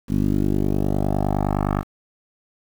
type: tone with low-pass filter sweep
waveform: 10% pulse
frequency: 49.77 Hz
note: G1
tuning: 27 cents sharp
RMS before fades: -21 dBFS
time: 0.08-1.84 s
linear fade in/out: 50 ms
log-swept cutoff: 240 to 1300 Hz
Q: 2.2
effects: 7-bit